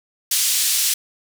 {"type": "band-pass noise", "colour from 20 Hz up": "white", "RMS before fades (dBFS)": -19, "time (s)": [0.31, 0.94], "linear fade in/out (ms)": 5, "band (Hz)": [3300, 11000], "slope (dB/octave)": 12, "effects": []}